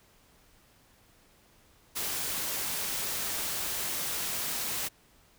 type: noise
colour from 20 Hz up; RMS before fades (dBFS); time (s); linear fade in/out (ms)
white; -33; 1.95-4.89; 20
effects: pink hiss -62 dBFS RMS until 5.38 s